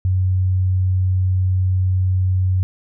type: tone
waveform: sine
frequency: 92.9 Hz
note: F#2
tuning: 7 cents sharp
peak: -14 dBFS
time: 0.05-2.63 s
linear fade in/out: 0 ms
effects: none